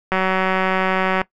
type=click train; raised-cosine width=0.5 ms; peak=-4 dBFS; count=207; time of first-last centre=0.12-1.216 s; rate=188 Hz; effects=noise-tail reverb RT60 0.1 s tail -19 dB re dry